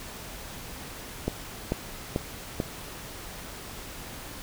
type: click train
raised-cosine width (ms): 2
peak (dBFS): -12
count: 4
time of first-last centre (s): 1.28-2.602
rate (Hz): 2.27
effects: pink hiss -41 dBFS RMS until 4.42 s